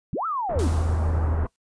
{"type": "linear two-way sweep", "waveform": "sine", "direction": "up then down", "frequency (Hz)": [92.5, 1359, 221], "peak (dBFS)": -24, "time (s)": [0.13, 0.68], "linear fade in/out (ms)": 0, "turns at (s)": 0.26}
{"type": "low-pass noise", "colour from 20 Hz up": "pink", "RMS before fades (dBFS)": -31, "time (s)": [0.49, 1.47], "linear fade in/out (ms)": 5, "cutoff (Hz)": 1300, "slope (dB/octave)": 24}
{"type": "tone with pitch glide", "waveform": "sine", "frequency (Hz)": [80.8, 79.37], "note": ["E2", "D#2"], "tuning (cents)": [-34, 35], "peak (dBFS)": -21, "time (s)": [0.55, 1.45], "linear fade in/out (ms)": 10, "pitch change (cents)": -31, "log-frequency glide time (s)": [1, 1.27]}
{"type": "noise with exponential decay", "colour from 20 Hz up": "white", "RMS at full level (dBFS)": -36, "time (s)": [0.59, 1.56], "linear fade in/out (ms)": 0, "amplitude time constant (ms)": 210}
{"effects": ["noise-tail reverb RT60 0.1 s tail -21 dB re dry", "resampled to 22050 Hz"]}